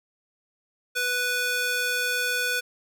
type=tone with high-pass filter; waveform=square; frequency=493.9 Hz; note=B4; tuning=in tune; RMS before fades=-26 dBFS; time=0.95-2.61 s; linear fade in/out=20 ms; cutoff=1300 Hz; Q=1.1; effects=none